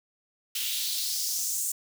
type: noise with high-pass filter sweep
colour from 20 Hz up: white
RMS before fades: -30 dBFS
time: 0.55-1.72 s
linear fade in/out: 5 ms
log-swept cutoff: 2900 to 7700 Hz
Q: 2.6
effects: none